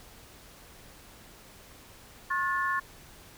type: tone cluster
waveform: sine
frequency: 1081 / 1436 / 1748 Hz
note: C#6 / F6 / A6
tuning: -44 / +48 / -12 cents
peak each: -29 / -35 / -30 dBFS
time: 2.3-2.8 s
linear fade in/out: 10 ms
effects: pink hiss -52 dBFS RMS until 3.37 s